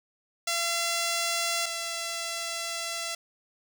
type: tone pair in turn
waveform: 5% pulse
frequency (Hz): 680 / 674.1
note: F5 / E5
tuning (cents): -46 / +39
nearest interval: unison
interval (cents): 15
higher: first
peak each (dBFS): -15 / -20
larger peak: first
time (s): 0.47-1.66 / 1.66-3.15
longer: second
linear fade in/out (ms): 5
effects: none